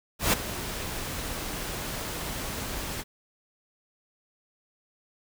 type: noise with ADSR envelope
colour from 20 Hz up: pink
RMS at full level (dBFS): -20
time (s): 0.19-3.04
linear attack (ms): 140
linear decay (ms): 12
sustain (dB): -14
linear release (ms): 39
effects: none